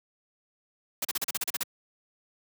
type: noise bursts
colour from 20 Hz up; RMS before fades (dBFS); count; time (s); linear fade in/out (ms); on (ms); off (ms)
white; -29; 10; 1.02-1.633; 5; 28; 37
effects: high-pass 150 Hz 12 dB/octave